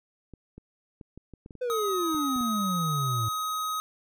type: clicks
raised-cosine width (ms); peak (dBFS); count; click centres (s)
3; -31; 11; 0.337 / 0.58 / 1.012 / 1.176 / 1.337 / 1.461 / 1.508 / 1.553 / 2.146 / 2.362 / 2.41
type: exponential sweep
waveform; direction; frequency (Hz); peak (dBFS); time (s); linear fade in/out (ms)
triangle; down; 511 to 107.4; -25; 1.61-3.29; 10
type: tone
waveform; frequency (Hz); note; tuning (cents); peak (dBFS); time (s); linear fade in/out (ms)
square; 1262; D#6; +24; -29; 1.7-3.8; 0
effects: none